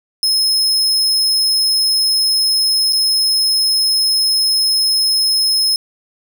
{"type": "tone with dropouts", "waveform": "40% pulse", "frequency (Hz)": 5170, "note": "E8", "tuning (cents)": -34, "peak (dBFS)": -11, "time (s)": [0.23, 5.76], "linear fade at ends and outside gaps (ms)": 1, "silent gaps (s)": [2.925, 2.93], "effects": []}